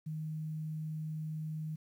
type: tone with quantisation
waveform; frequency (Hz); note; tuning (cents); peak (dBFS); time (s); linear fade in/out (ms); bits
sine; 155.9; D#3; +4; -36; 0.06-1.76; 10; 11
effects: none